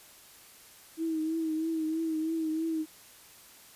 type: tone with vibrato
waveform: sine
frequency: 320 Hz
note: D#4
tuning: 49 cents sharp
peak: -28 dBFS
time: 0.97-2.86 s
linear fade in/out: 50 ms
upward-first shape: triangle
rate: 3.1 Hz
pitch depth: 49 cents each way
effects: white hiss -54 dBFS RMS until 3.75 s + resampled to 32000 Hz